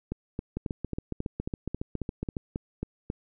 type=two click trains; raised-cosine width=3 ms; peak=-18 / -18 dBFS; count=12 / 14; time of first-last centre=0.12-3.101 / 0.57-2.368 s; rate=3.69 / 7.23 Hz; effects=none